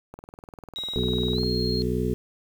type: click train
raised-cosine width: 1 ms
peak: -26 dBFS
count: 27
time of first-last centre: 0.14-1.434 s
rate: 20.1 Hz
type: tone with pitch glide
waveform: sine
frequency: 3818 to 4236 Hz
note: A#7 to C8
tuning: +41 to +21 cents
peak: -29 dBFS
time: 0.76-1.82 s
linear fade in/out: 0 ms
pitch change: +180 cents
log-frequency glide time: 1.33-1.4 s
type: harmonic tone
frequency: 61.5 Hz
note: B1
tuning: 7 cents flat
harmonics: 1 / 2 / 3 / 4 / 6 / 7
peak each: -30 / -30 / -30 / -30 / -30 / -30 dBFS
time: 0.96-2.14 s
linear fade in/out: 0 ms
effects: 8-bit